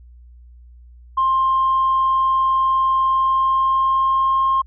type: tone with pitch glide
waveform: sine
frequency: 1057 to 1066.8 Hz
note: C6 to C6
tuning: +17 to +33 cents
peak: -13 dBFS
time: 1.17-4.62 s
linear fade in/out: 10 ms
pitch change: +16 cents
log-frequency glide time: 3.1-4.46 s
effects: tanh soft clip ceiling -10 dBFS + added 60 Hz sine -41 dBFS peak until 4.66 s

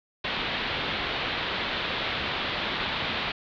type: low-pass noise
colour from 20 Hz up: white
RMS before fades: -30 dBFS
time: 0.24-3.32 s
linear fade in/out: 5 ms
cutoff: 3900 Hz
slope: 48 dB/octave
effects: none

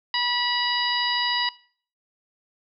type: harmonic tone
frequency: 973 Hz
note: B5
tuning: 26 cents flat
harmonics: 1 / 2 / 3 / 4 / 5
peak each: -28 / -28 / -28 / -28 / -28 dBFS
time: 0.14-1.49 s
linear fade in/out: 2 ms
effects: noise-tail reverb RT60 0.5 s tail -22 dB re dry

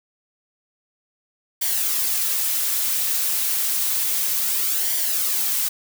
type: noise with flanger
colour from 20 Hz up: blue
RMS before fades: -22 dBFS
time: 1.61-5.69 s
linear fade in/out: 10 ms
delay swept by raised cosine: 0.76 to 6.16 ms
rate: 0.3 Hz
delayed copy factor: -0.5
effects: none

